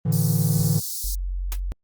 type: chord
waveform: triangle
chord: A suspended fourth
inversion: none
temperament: equal with one note detuned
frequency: 110 / 145.15 / 164.81 Hz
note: A2 / D3 / E3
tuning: 0 / -20 / 0 cents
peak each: -22 / -20 / -20 dBFS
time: 0.05-0.8 s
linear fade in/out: 10 ms
type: high-pass noise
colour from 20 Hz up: white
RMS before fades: -30 dBFS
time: 0.12-1.15 s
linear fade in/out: 5 ms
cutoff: 4300 Hz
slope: 48 dB/octave
type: tone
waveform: sine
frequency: 45.28 Hz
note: F#1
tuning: 37 cents flat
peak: -24 dBFS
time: 1.04-1.72 s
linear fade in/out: 0 ms
type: noise with exponential decay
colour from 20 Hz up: white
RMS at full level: -28 dBFS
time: 1.52-1.6 s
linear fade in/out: 0 ms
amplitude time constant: 16 ms
effects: Opus 24 kbps